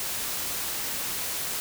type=noise; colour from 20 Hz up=white; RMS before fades=-31 dBFS; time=0-1.6 s; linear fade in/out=0 ms; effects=none